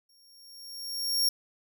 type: tone with exponential growth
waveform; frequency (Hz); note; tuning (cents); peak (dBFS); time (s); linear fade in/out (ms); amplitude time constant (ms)
sawtooth; 5540; F8; -15; -19; 0.09-1.29; 5; 260
effects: none